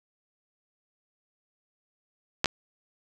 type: clicks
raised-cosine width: 0.2 ms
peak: -5 dBFS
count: 2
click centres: 2.444 / 2.458 s
effects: none